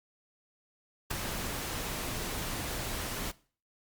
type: noise with ADSR envelope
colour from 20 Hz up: pink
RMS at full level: -30 dBFS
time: 1.1-3.32 s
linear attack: 13 ms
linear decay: 5 ms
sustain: -6 dB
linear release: 21 ms
effects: noise-tail reverb RT60 0.4 s tail -19 dB re dry + Opus 48 kbps